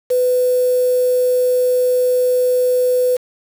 sine tone with quantisation, 500 Hz, B4, 21 cents sharp, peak -12 dBFS, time 0.1-3.17 s, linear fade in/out 10 ms, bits 5, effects none

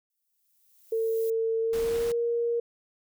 violet noise with exponential growth, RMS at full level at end -43 dBFS, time 0.1-1.3 s, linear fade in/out 1 ms, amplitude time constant 260 ms
sine tone with pitch glide, 450.1 to 469.8 Hz, A4 to A#4, +39 to +13 cents, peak -24 dBFS, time 0.92-2.6 s, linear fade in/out 5 ms, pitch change +74 cents, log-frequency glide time 1.6-2.11 s
pink noise, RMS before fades -40 dBFS, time 1.73-2.12 s, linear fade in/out 2 ms
effects none

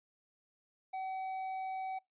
sine tone with tanh clipping, 759 Hz, F#5, 44 cents sharp, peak -38 dBFS, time 0.93-1.99 s, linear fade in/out 10 ms, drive 7 dB, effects noise-tail reverb RT60 0.2 s tail -26 dB re dry + resampled to 8000 Hz

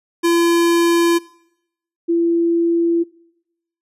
square / sine tone pair in turn, 340 / 337.7 Hz, F4 / E4, -46 / +42 cents, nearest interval unison, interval 12 cents, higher first, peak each -13 dBFS, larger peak neither, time 0.23-1.19 / 2.08-3.04 s, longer neither, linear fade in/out 20 ms, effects noise-tail reverb RT60 0.8 s tail -22 dB re dry + resampled to 32000 Hz

